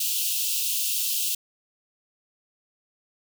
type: high-pass noise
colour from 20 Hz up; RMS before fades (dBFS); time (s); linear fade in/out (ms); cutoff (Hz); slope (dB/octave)
white; -26; 0-1.35; 5; 2600; 96
effects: none